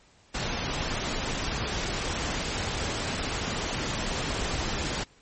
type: noise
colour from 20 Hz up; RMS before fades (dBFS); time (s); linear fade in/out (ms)
pink; -30; 0.34-5.04; 10
effects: pink hiss -59 dBFS RMS until 5.21 s + MP3 32 kbps